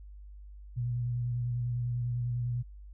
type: tone with vibrato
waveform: sine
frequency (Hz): 121.4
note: B2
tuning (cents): -29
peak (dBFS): -29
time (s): 0.76-2.63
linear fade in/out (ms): 20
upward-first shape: square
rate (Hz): 10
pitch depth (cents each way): 20
effects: added 50 Hz sine -45 dBFS peak until 2.93 s